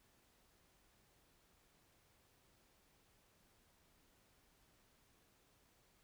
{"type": "silence", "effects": ["pink hiss -73 dBFS RMS until 6.03 s"]}